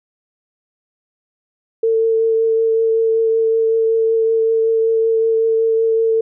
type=tone with vibrato; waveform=sine; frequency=449.5 Hz; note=A4; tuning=37 cents sharp; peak=-12 dBFS; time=1.83-6.21 s; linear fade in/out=5 ms; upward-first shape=triangle; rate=5.3 Hz; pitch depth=14 cents each way; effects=none